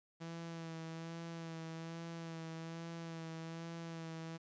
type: tone with vibrato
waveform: sawtooth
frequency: 164.81 Hz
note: E3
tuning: in tune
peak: -40 dBFS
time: 0.2-4.38 s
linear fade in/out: 20 ms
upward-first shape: sine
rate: 1.2 Hz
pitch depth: 25 cents each way
effects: resampled to 16000 Hz + 12-bit